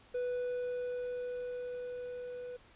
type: tone with level ramp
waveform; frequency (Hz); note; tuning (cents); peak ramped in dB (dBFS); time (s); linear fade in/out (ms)
triangle; 493.9; B4; 0; -30 to -39; 0.14-2.57; 10
effects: pink hiss -61 dBFS RMS until 2.75 s + resampled to 8000 Hz